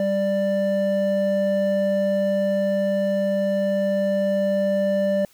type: tone pair together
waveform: triangle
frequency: 196.7 / 589.8 Hz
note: G3 / D5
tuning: +6 / +7 cents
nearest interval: octave + perfect fifth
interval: 1901 cents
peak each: -22 / -18 dBFS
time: 0-5.25 s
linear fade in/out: 2 ms
effects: white hiss -56 dBFS RMS until 5.33 s